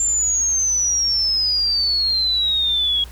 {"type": "exponential sweep", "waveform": "sine", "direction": "down", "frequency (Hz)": [7330, 3300], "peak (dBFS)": -16, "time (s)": [0, 3.04], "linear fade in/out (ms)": 2, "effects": ["added 60 Hz sine -35 dBFS peak until 3.11 s", "pink hiss -44 dBFS RMS until 3.11 s"]}